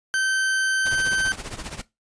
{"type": "tone", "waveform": "40% pulse", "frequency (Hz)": 1547, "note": "G6", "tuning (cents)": -23, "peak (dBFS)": -19, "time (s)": [0.14, 1.32], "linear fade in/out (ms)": 0}
{"type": "noise with tremolo", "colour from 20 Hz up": "pink", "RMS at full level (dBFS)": -31, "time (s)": [0.85, 1.82], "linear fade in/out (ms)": 10, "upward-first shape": "triangle", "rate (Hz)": 15, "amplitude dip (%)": 85}
{"effects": ["noise-tail reverb RT60 0.2 s tail -19 dB re dry", "resampled to 22050 Hz"]}